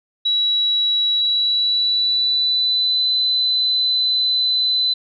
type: tone with pitch glide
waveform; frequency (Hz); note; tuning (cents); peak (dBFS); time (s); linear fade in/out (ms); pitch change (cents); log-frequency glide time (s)
sine; 3900 to 4019; B7 to B7; -23 to +30; -15; 0.25-4.94; 10; +53; 1.14-3.09
effects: none